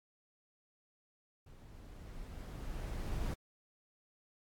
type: noise with level ramp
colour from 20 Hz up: brown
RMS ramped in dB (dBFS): -55 to -36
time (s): 1.46-3.34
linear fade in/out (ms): 5
effects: AAC 64 kbps